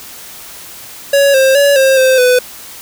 square tone with pitch steps, 560 / 531 / 567 / 533 / 521 / 499.4 Hz, C#5 / C5 / C#5 / C5 / C5 / B4, +18 / +25 / +39 / +32 / -7 / +19 cents, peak -7 dBFS, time 1.13-2.39 s, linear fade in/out 5 ms, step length 210 ms, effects white hiss -32 dBFS RMS until 2.81 s

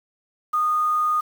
sine tone with quantisation, 1231 Hz, D#6, 19 cents flat, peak -18 dBFS, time 0.53-1.21 s, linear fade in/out 10 ms, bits 7, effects none

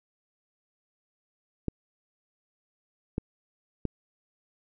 clicks, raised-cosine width 3 ms, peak -15 dBFS, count 3, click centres 1.683 / 3.181 / 3.853 s, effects none

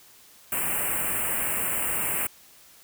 white band-stop noise, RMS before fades -27 dBFS, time 0.52-2.27 s, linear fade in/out 2 ms, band 2900 to 7700 Hz, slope 96 dB/octave, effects white hiss -53 dBFS RMS until 2.83 s

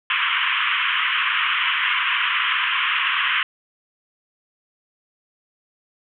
white band-pass noise, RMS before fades -21 dBFS, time 0.1-3.43 s, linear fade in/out 2 ms, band 1000 to 3200 Hz, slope 96 dB/octave, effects none

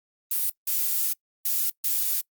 violet noise bursts at uneven times, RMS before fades -25 dBFS, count 4, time 0.31-0.5 / 0.67-1.13 / 1.45-1.7 / 1.84-2.21 s, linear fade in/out 5 ms, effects noise-tail reverb RT60 0.1 s tail -24 dB re dry + Opus 32 kbps

